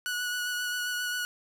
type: tone with vibrato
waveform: sawtooth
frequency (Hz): 1468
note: F#6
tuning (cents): -14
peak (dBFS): -26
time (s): 0.06-1.25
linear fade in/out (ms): 0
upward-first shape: sine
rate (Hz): 7.5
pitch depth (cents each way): 16
effects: none